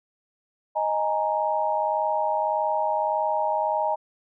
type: chord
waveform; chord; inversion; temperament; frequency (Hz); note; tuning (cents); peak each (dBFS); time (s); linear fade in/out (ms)
sine; D# suspended fourth; none; equal; 622.3 / 830.6 / 932.3; D#5 / G#5 / A#5; 0 / 0 / 0; -26; 0.75-3.96; 20
effects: none